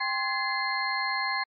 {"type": "tone cluster", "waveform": "sine", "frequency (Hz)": [793, 1052, 1697, 2069, 4226], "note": ["G5", "C6", "G#6", "C7", "C8"], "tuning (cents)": [20, 9, 37, -20, 16], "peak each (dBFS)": [-34, -31, -33, -31, -34], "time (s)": [0, 1.44], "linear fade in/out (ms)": 10, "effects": ["MP3 48 kbps"]}